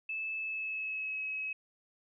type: tone with pitch glide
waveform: sine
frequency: 2619 to 2561 Hz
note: E7 to D#7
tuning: -12 to +49 cents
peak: -34 dBFS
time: 0.09-1.53 s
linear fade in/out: 5 ms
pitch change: -39 cents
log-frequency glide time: 0.35-1.22 s
effects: none